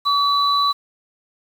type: tone pair together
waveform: sine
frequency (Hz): 1141 / 3969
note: C#6 / B7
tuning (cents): +50 / +8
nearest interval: octave + minor seventh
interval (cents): 2158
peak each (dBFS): -16 / -20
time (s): 0.05-0.73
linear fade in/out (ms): 20
effects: 7-bit